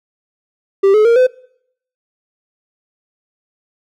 triangle tone with pitch steps, 392 / 427.5 / 466.2 / 508.4 Hz, G4 / A4 / A#4 / C5, 0 / -50 / 0 / -50 cents, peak -5 dBFS, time 0.83-1.27 s, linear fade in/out 10 ms, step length 110 ms, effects noise-tail reverb RT60 0.7 s tail -24 dB re dry

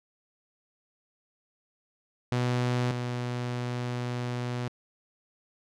sawtooth tone pair in turn, 123.47 / 122.69 Hz, B2 / B2, 0 / -11 cents, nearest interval unison, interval 11 cents, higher first, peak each -21 / -26 dBFS, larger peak first, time 2.32-2.91 / 2.91-4.68 s, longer second, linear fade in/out 0 ms, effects low-pass 6000 Hz 12 dB/octave

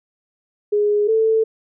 sine tone pair in turn, 415.3 / 443.3 Hz, G#4 / A4, 0 / +13 cents, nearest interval minor second, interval 113 cents, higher second, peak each -14 / -13 dBFS, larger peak second, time 0.72-1.08 / 1.08-1.44 s, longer neither, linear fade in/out 10 ms, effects none

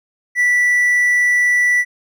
triangle tone with hard clipping, 1964 Hz, B6, 10 cents flat, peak -12 dBFS, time 0.35-1.85 s, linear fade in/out 50 ms, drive 5 dB, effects none

